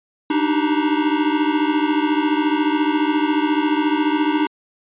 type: tone cluster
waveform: square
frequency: 296.8 / 311.1 / 387 / 954 Hz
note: D4 / D#4 / G4 / A#5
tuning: +18 / 0 / -22 / +40 cents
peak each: -20 / -21 / -28 / -27 dBFS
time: 0.3-4.47 s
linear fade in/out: 5 ms
effects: resampled to 8000 Hz